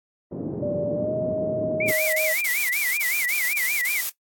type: band-pass noise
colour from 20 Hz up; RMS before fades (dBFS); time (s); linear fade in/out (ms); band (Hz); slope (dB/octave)
white; -30; 0.31-1.92; 10; 110 to 410; 24
type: tone with pitch glide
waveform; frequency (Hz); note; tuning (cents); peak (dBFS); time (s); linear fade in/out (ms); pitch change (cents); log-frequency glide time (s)
sine; 587.3 to 625.8; D5 to D#5; 0 to +10; -24; 0.62-2.33; 10; +110; 0.94-1.13
type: tone with vibrato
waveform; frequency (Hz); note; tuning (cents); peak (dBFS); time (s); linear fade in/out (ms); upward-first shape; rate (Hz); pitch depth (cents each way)
sine; 2163; C#7; -43; -23; 1.8-4.01; 5; sine; 5.3; 190
type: noise bursts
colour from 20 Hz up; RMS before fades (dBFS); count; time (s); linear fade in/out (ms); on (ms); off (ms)
blue; -27; 8; 1.88-4.097; 5; 250; 31
effects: noise-tail reverb RT60 0.1 s tail -17 dB re dry + AAC 64 kbps